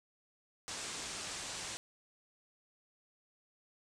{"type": "low-pass noise", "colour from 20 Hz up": "white", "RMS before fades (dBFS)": -43, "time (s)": [0.68, 1.77], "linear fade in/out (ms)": 0, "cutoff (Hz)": 8700, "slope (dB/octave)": 48, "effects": []}